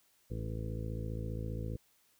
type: harmonic tone with a mistuned harmonic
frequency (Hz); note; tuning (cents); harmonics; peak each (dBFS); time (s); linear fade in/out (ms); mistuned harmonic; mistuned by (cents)
55; A1; 0; 1 / 2 / 3 / 4 / 5 / 6 / 7 / 8 / 9; -40 / -39 / -45 / -47 / -53 / -50 / -55 / -50 / -49; 0.3-1.77; 10; 6; -19
effects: white hiss -70 dBFS RMS until 2.19 s